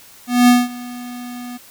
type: tone with ADSR envelope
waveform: square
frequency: 245 Hz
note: B3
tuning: 14 cents flat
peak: -7 dBFS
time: 0.27-1.58 s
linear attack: 210 ms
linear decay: 200 ms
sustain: -22 dB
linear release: 18 ms
effects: white hiss -44 dBFS RMS until 1.7 s